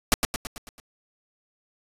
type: noise with echo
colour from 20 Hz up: pink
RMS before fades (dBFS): -18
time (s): 0.12-0.14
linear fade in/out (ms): 0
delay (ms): 110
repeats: 6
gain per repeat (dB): -5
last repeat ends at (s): 0.8
effects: resampled to 32000 Hz